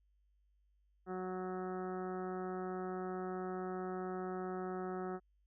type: harmonic tone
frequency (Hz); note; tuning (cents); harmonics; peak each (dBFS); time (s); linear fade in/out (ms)
184.6; F#3; -4; 1 / 2 / 3 / 4 / 5 / 6 / 7 / 8 / 9 / 10; -44 / -41 / -53 / -46 / -59 / -56 / -50 / -58 / -61 / -63; 1.06-5.2; 50
effects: added 50 Hz sine -70 dBFS peak until 5.46 s